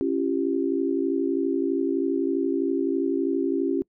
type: tone cluster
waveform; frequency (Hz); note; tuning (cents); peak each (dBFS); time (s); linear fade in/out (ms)
sine; 275.6 / 338.8 / 390.9; C#4 / E4 / G4; -10 / +48 / -5; -25 / -26 / -27; 0.01-3.82; 0
effects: noise-tail reverb RT60 0.1 s tail -24 dB re dry